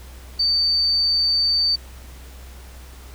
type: tone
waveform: sine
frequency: 4581 Hz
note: D8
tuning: 44 cents flat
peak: -16 dBFS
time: 0.39-1.76 s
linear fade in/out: 10 ms
effects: added 63 Hz sine -38 dBFS peak until 3.14 s + pink hiss -46 dBFS RMS until 3.14 s